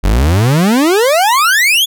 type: exponential sweep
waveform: 40% pulse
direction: up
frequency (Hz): 43.65 to 3495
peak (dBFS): -7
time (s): 0.03-1.86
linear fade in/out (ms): 20
effects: none